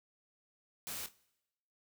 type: noise with echo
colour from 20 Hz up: white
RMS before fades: -42 dBFS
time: 0.87-1.06 s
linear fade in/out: 0 ms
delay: 26 ms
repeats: 3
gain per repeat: -12 dB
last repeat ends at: 1.138 s
effects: noise-tail reverb RT60 0.9 s tail -22 dB re dry